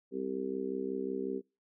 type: harmonic tone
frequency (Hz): 65.5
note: C2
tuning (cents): +2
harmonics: 3 / 4 / 5 / 6 / 7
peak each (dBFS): -43 / -38 / -45 / -36 / -41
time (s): 0.11-1.42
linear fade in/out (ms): 50
effects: noise-tail reverb RT60 0.3 s tail -26 dB re dry